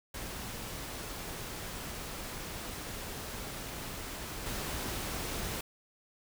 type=noise with level steps; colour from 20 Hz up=pink; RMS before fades=-41 / -37 dBFS; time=0.14-5.61 s; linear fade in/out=5 ms; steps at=4.46 s; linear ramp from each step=2 ms; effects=none